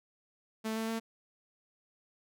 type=tone with pitch steps; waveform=sawtooth; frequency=220.4 / 223.1 / 225.8 Hz; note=A3 / A3 / A3; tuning=+3 / +24 / +45 cents; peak=-29 dBFS; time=0.64-1 s; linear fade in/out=20 ms; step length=120 ms; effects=none